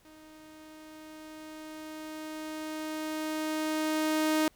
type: tone with level ramp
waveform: sawtooth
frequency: 311.1 Hz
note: D#4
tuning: in tune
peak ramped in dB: -48 to -20 dBFS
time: 0.05-4.48 s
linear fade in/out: 2 ms
effects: pink hiss -64 dBFS RMS until 4.55 s